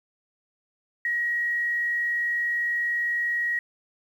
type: tone with frequency modulation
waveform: sine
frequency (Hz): 1900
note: A#6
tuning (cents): +33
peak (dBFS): -23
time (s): 1.05-3.59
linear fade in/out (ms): 2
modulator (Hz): 57.6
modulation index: 0.27
effects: 9-bit